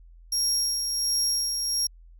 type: tone with tremolo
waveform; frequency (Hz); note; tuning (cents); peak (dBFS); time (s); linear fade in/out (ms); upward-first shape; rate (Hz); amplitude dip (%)
30% pulse; 5588; F8; 0; -18; 0.32-1.87; 5; sine; 1.4; 40
effects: added 42 Hz sine -47 dBFS peak until 2.19 s